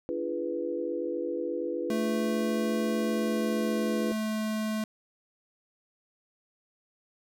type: chord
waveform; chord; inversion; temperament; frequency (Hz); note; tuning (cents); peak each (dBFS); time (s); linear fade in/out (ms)
sine; D diminished seventh; none; equal with one note detuned; 293.7 / 342 / 415.3 / 493.9; D4 / F4 / Ab4 / Cb5; 0 / -36 / 0 / 0; -37 / -33 / -38 / -33; 0.09-4.12; 0
type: tone with pitch glide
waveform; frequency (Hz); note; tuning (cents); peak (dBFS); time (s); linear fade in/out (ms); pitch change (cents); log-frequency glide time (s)
square; 220 to 216.7; A3 to A3; 0 to -26; -29; 1.9-4.84; 2; -26; 2.99-4.38
effects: none